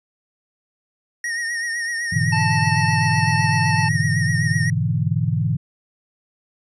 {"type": "tone with vibrato", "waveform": "square", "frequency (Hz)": 1864.7, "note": "A#6", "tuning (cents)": 0, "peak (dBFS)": -23, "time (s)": [1.24, 4.7], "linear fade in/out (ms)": 2, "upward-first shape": "triangle", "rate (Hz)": 7.9, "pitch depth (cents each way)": 55}
{"type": "chord", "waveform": "sine", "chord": "E dominant seventh", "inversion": "first", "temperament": "equal", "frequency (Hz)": [103.83, 123.47, 146.83, 164.81], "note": ["G#2", "B2", "D3", "E3"], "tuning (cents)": [0, 0, 0, 0], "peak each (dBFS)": -23, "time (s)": [2.12, 5.57], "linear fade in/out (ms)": 10}
{"type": "harmonic tone", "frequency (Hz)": 880, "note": "A5", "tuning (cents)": 0, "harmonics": [1, 3, 5, 6], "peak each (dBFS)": [-22, -27, -33, -38], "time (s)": [2.32, 3.89], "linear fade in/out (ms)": 10}
{"effects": ["resampled to 22050 Hz"]}